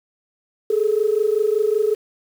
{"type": "tone pair together", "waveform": "sine", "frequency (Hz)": [414.7, 440], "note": ["G#4", "A4"], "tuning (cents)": [-3, 0], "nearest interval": "minor second", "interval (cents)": 103, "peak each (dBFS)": -18, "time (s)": [0.7, 1.95], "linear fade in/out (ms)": 5, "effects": ["tanh soft clip ceiling -8 dBFS", "7-bit"]}